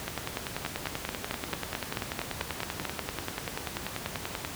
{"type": "two click trains", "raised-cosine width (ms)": 0.3, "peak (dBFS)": [-15, -14], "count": [46, 11], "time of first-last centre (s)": [[0.08, 4.449], [0.65, 2.853]], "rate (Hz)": [10.3, 4.54], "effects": ["pink hiss -39 dBFS RMS until 4.55 s", "high-pass 60 Hz 12 dB/octave"]}